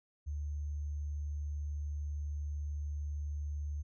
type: tone with sample-and-hold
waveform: sine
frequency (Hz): 73.5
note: D2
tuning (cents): +2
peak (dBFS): -35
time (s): 0.26-3.83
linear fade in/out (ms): 20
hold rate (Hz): 6300
effects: resampled to 16000 Hz